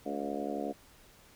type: harmonic tone with a mistuned harmonic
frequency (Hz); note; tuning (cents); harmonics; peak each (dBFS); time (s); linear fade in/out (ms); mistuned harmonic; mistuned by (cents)
71.2; C#2; +47; 3 / 4 / 5 / 6 / 7 / 8 / 9 / 10; -41 / -38 / -43 / -41 / -42 / -43 / -44 / -41; 0.05-0.73; 20; 9; -19
effects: pink hiss -59 dBFS RMS until 1.35 s